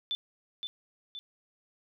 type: tone with echo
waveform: sine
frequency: 3520 Hz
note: A7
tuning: in tune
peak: -29 dBFS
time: 0.11-0.15 s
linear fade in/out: 0 ms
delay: 520 ms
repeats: 2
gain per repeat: -5 dB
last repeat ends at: 1.19 s
effects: none